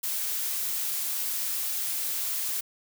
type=noise; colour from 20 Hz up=blue; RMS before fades=-30 dBFS; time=0.03-2.61 s; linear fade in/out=10 ms; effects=none